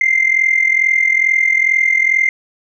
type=tone with amplitude modulation; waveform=sine; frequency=2093 Hz; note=C7; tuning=in tune; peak=-6 dBFS; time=0.01-2.29 s; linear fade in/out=2 ms; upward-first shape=sine; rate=42.3 Hz; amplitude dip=80%; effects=tanh soft clip ceiling -4 dBFS